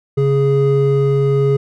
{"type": "tone pair together", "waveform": "triangle", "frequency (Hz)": [138.11, 415.3], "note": ["C#3", "G#4"], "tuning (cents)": [-6, 0], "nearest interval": "octave + perfect fifth", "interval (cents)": 1906, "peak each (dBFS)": -12, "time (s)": [0.17, 1.57], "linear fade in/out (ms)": 10, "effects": []}